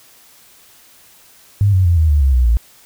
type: tone with pitch steps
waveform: sine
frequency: 101.2 / 93.34 / 86.09 / 79.4 / 73.23 / 67.54 / 62.3 / 57.46 Hz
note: G#2 / F#2 / F2 / D#2 / D2 / C#2 / B1 / A#1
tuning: -44 / +16 / -24 / +36 / -4 / -44 / +16 / -24 cents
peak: -9 dBFS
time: 1.61-2.57 s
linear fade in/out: 0 ms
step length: 120 ms
effects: white hiss -47 dBFS RMS until 2.85 s